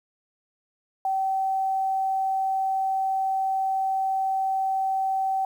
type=tone; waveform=sine; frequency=769 Hz; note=G5; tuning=33 cents flat; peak=-22 dBFS; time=1.05-5.45 s; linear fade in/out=2 ms; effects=9-bit